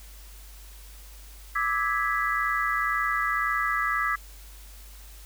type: chord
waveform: sine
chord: E dominant seventh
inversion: third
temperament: equal with one note detuned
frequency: 1174.7 / 1296.6 / 1661.2 / 1975.5 Hz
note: D6 / E6 / G#6 / B6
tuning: 0 / -29 / 0 / 0 cents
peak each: -29 dBFS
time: 1.55-4.16 s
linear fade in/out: 10 ms
effects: added 50 Hz sine -44 dBFS peak until 5.25 s + white hiss -51 dBFS RMS until 5.25 s